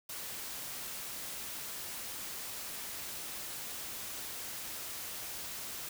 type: noise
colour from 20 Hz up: white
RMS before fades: -42 dBFS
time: 0.09-5.89 s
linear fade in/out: 5 ms
effects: none